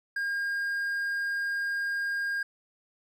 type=tone; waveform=triangle; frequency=1616 Hz; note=G#6; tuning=48 cents flat; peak=-26 dBFS; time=0.16-2.43 s; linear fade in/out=5 ms; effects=none